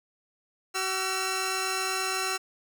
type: tone pair together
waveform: 10% pulse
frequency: 378.2 / 1347.8 Hz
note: F#4 / E6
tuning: +38 / +38 cents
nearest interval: octave + minor seventh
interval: 2200 cents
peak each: -22 dBFS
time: 0.74-2.38 s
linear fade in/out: 20 ms
effects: none